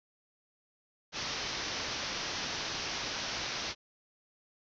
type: low-pass noise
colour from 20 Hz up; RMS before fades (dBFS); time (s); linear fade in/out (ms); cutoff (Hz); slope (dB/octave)
white; -37; 1.12-3.75; 50; 6100; 96
effects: none